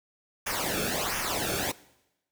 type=noise with flanger; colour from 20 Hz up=pink; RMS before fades=-30 dBFS; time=0.46-1.72 s; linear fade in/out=10 ms; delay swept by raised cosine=0.24 to 1.03 ms; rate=1.4 Hz; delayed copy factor=-0.75; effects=noise-tail reverb RT60 0.9 s tail -20 dB re dry